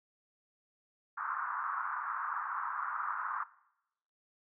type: band-pass noise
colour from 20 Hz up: white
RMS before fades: -37 dBFS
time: 1.17-3.44 s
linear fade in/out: 10 ms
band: 1000 to 1400 Hz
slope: 48 dB/octave
effects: noise-tail reverb RT60 0.8 s tail -19 dB re dry